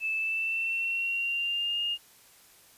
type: tone with pitch glide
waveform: sine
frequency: 2628 to 2833 Hz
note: E7 to F7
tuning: -6 to +24 cents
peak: -27 dBFS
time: 0-1.98 s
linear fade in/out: 50 ms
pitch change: +130 cents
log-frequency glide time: 0.16-1.81 s
effects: white hiss -57 dBFS RMS until 2.77 s + resampled to 32000 Hz